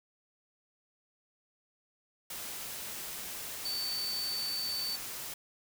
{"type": "tone in noise", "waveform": "sine", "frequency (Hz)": 4534, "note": "C#8", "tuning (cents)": 38, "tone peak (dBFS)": -33, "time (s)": [3.65, 4.96], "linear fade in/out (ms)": 5, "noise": "white", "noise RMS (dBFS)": -41, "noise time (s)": [2.3, 5.34], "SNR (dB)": 5, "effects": []}